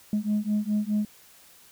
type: beating tone pair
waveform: sine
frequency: 207.7 / 212.5 Hz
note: G#3 / G#3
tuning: 0 / +40 cents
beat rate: 4.8 Hz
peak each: -25 dBFS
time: 0.13-1.05 s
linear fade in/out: 2 ms
effects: tanh soft clip ceiling -19 dBFS + white hiss -54 dBFS RMS until 1.71 s